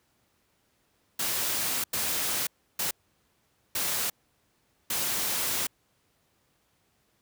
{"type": "noise bursts at uneven times", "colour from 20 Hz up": "white", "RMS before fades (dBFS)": -29, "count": 5, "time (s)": [[1.19, 1.84], [1.93, 2.47], [2.79, 2.91], [3.75, 4.1], [4.9, 5.67]], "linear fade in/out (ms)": 5, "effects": ["pink hiss -70 dBFS RMS until 7.21 s", "high-pass 60 Hz 12 dB/octave"]}